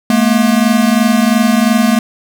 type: tone pair together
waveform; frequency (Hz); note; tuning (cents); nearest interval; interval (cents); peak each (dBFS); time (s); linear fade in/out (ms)
square; 215 / 237.9; A3 / A#3; -40 / +35; major second; 175; -12; 0.1-1.99; 2
effects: none